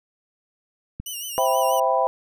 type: click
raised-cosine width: 5 ms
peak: -19 dBFS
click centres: 1 s
type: tone with vibrato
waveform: 10% pulse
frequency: 2903 Hz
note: F#7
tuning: 34 cents flat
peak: -22 dBFS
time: 1.06-1.8 s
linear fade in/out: 5 ms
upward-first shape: sine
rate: 6.2 Hz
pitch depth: 79 cents each way
type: chord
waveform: sine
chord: C major seventh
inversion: none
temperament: equal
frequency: 523.3 / 659.3 / 784 / 987.8 Hz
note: C5 / E5 / G5 / B5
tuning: 0 / 0 / 0 / 0 cents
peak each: -23 dBFS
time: 1.38-2.07 s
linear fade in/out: 0 ms
effects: none